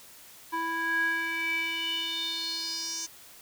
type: tone with band-pass filter sweep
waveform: square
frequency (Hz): 329.6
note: E4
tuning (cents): 0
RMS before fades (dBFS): -31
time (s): 0.52-3.07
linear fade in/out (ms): 20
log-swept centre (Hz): 1200 to 6200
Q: 6.3
effects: white hiss -51 dBFS RMS until 3.41 s